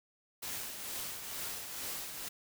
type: noise with tremolo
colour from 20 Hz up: white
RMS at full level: -39 dBFS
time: 0.42-2.29 s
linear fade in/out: 10 ms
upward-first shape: triangle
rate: 2.2 Hz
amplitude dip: 50%
effects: none